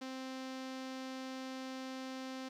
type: tone with low-pass filter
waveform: sawtooth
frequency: 261.6 Hz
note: C4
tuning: in tune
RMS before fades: -44 dBFS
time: 0.01-2.49 s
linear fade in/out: 10 ms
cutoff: 5300 Hz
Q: 1.5
effects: 12-bit